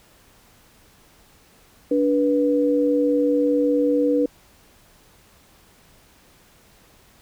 sine tone pair together, 290 / 488.3 Hz, D4 / B4, -22 / -20 cents, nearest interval major sixth, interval 902 cents, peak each -19 dBFS, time 1.91-4.26 s, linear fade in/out 5 ms, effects pink hiss -54 dBFS RMS until 7.21 s

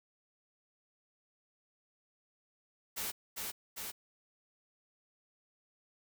white noise with echo, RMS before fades -38 dBFS, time 2.96-3.12 s, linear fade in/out 20 ms, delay 400 ms, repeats 2, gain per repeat -2 dB, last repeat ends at 3.92 s, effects none

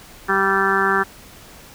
harmonic tone, 194.4 Hz, G3, 14 cents flat, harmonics 1 / 2 / 4 / 5 / 6 / 7 / 8 / 9, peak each -28 / -22 / -26 / -26 / -23 / -22 / -22 / -23 dBFS, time 0.28-1.04 s, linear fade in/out 20 ms, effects pink hiss -43 dBFS RMS until 1.74 s

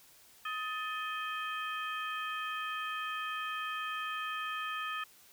harmonic tone with a mistuned harmonic, 630 Hz, D#5, 21 cents sharp, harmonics 2 / 3 / 4 / 5, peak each -37 / -41 / -43 / -45 dBFS, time 0.45-5.04 s, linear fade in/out 5 ms, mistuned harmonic 3, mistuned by -120 cents, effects white hiss -60 dBFS RMS until 5.32 s

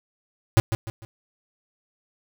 square tone with echo, 112.1 Hz, A2, 33 cents sharp, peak -13 dBFS, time 0.57-0.6 s, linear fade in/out 0 ms, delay 150 ms, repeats 3, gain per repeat -9 dB, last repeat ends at 1.05 s, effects none

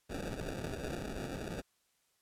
white noise with sample-and-hold, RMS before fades -40 dBFS, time 0.09-1.62 s, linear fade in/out 20 ms, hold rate 1050 Hz, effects white hiss -75 dBFS RMS until 2.21 s + low-pass 12000 Hz 12 dB/octave

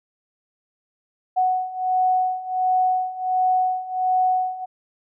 sine beating tone pair, 740 / 741.4 Hz, F#5 / F#5, 0 / +3 cents, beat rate 1.4 Hz, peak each -23 / -20 dBFS, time 1.36-4.66 s, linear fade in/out 20 ms, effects none

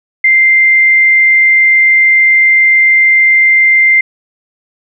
sine tone, 2091 Hz, C7, 2 cents flat, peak -4 dBFS, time 0.24-4.01 s, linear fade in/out 5 ms, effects none

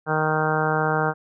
harmonic tone, 155.56 Hz, D#3, in tune, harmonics 1 / 2 / 3 / 4 / 5 / 6 / 7 / 8 / 9 / 10, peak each -26 / -32 / -26 / -30 / -26 / -30 / -32 / -31 / -28 / -30 dBFS, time 0.06-1.14 s, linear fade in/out 50 ms, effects none

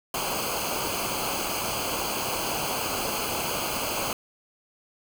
pink noise with comb filter, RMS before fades -29 dBFS, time 0.14-4.13 s, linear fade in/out 2 ms, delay 0.54 ms, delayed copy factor -0.8, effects none

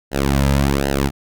sawtooth tone with flanger, 69.1 Hz, C#2, 5 cents flat, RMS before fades -17 dBFS, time 0.11-1.11 s, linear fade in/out 50 ms, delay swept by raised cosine 0.85 to 2.75 ms, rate 1.3 Hz, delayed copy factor -1, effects none

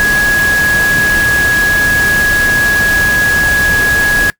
sine tone in noise, 1668 Hz, G#6, 7 cents sharp, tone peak -8 dBFS, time 0-4.3 s, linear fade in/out 0 ms, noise pink, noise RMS -18 dBFS, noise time 0-4.3 s, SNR +7 dB, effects noise-tail reverb RT60 0.1 s tail -21 dB re dry

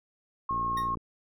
sine tone, 1081 Hz, C#6, 44 cents flat, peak -27 dBFS, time 0.49-0.95 s, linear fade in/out 5 ms
click train, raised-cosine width 3 ms, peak -28 dBFS, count 28, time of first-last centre 0.51-0.972 s, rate 58.4 Hz
25% pulse tone with exponential decay, 1864.7 Hz, A#6, in tune, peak -31 dBFS, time 0.77-0.91 s, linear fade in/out 5 ms, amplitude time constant 30 ms
effects none

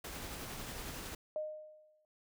pink noise with tremolo, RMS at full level -43 dBFS, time 0.04-1.15 s, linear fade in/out 5 ms, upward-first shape triangle, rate 11 Hz, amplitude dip 30%
sine tone with exponential decay, 615 Hz, D#5, 20 cents flat, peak -33 dBFS, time 1.36-2.05 s, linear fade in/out 1 ms, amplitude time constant 150 ms
effects none

